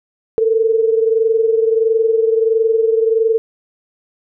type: tone pair together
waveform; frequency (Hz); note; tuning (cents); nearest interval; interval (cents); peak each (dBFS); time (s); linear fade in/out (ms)
sine; 444.7 / 466.2; A4 / A#4; +18 / 0; minor second; 82; -12 / -18; 0.38-3.38; 0
effects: none